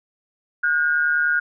sine tone pair together, 1445.1 / 1595 Hz, F#6 / G6, -41 / +30 cents, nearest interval major second, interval 171 cents, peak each -18 / -22 dBFS, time 0.63-1.4 s, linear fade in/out 10 ms, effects none

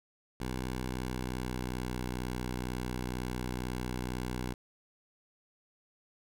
10% pulse tone with pitch glide, 63.2 to 62.08 Hz, B1 to B1, +41 to +10 cents, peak -26 dBFS, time 0.4-4.54 s, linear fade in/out 5 ms, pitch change -31 cents, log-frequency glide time 0.77-1.97 s, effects none

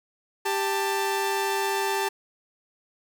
sawtooth tone pair together, 393.9 / 884.3 Hz, G4 / A5, +8 / +8 cents, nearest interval octave + major second, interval 1400 cents, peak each -23 dBFS, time 0.45-2.09 s, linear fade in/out 10 ms, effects none

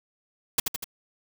white noise with echo, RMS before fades -21 dBFS, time 0.58-0.6 s, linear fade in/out 5 ms, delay 81 ms, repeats 3, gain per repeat -4 dB, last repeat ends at 0.843 s, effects none

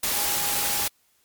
sine tone in noise, 820 Hz, G#5, 22 cents flat, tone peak -35 dBFS, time 0.13-0.87 s, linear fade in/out 5 ms, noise white, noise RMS -25 dBFS, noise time 0.03-0.88 s, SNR -13 dB, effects white hiss -65 dBFS RMS until 1.24 s + MP3 96 kbps

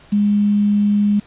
sine tone with quantisation, 205.8 Hz, G#3, 16 cents flat, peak -12 dBFS, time 0.12-1.2 s, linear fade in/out 10 ms, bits 6, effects pink hiss -47 dBFS RMS until 1.26 s + resampled to 8000 Hz

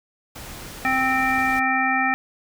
pink noise, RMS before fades -37 dBFS, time 0.35-1.6 s, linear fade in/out 10 ms
harmonic tone, 261.6 Hz, C4, in tune, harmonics 1 / 3 / 5 / 7 / 9, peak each -27 / -23 / -26 / -23 / -25 dBFS, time 0.85-2.14 s, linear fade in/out 0 ms
effects none

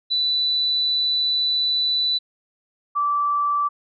sine tone pair in turn, 3977 / 1162.7 Hz, B7 / D6, +11 / -18 cents, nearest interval octave + major sixth, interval 2129 cents, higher first, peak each -18 dBFS, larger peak neither, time 0.1-2.19 / 2.95-3.69 s, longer first, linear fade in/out 20 ms, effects none

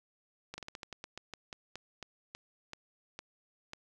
slowing click train, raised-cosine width 0.2 ms, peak -25 dBFS, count 17, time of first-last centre 0.54-3.734 s, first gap 40 ms, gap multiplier 1.19, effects none

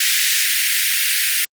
pink high-pass noise, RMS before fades -17 dBFS, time 0-1.45 s, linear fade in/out 5 ms, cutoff 1700 Hz, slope 48 dB/octave, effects Opus 48 kbps

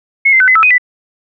sine tone with pitch steps, 2178 / 2077 / 1514 / 2032 / 1310 / 2501 / 1985 Hz, C#7 / C7 / F#6 / B6 / E6 / D#7 / B6, -31 / -13 / +39 / +49 / -11 / +8 / +8 cents, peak -5 dBFS, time 0.25-0.782 s, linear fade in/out 10 ms, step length 76 ms, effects none

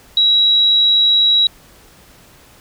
sine tone, 3876 Hz, B7, 33 cents flat, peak -9 dBFS, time 0.17-1.47 s, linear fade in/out 2 ms, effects pink hiss -46 dBFS RMS until 2.6 s

